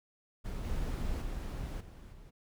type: noise with level steps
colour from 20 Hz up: brown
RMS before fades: -38 / -35 / -38 / -49 / -52 dBFS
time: 0.44-2.31 s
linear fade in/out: 20 ms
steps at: 0.64 / 1.21 / 1.8 / 2.12 s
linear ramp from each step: 10 ms
effects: none